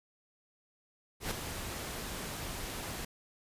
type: noise with ADSR envelope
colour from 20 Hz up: pink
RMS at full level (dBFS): -33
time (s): 1.2-3.05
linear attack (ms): 110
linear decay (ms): 5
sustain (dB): -7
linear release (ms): 5
effects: resampled to 32000 Hz